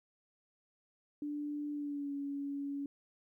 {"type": "tone with pitch glide", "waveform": "sine", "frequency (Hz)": [293.7, 281.7], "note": ["D4", "C#4"], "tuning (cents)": [0, 28], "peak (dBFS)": -36, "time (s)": [1.22, 2.86], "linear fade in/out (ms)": 2, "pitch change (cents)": -72, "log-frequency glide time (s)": [1.72, 2.13], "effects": ["13-bit"]}